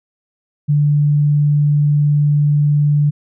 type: tone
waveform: sine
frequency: 146.9 Hz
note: D3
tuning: 1 cent sharp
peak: -10 dBFS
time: 0.68-3.11 s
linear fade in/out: 20 ms
effects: none